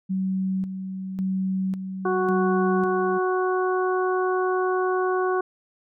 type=tone with tremolo; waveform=sine; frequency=189.4 Hz; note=F#3; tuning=41 cents sharp; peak=-22 dBFS; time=0.09-3.19 s; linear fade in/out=20 ms; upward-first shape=square; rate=0.91 Hz; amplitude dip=55%
type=harmonic tone; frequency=370 Hz; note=F#4; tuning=in tune; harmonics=1 / 2 / 3 / 4; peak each=-22 / -29 / -28 / -32 dBFS; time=2.05-5.41 s; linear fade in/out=5 ms
effects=none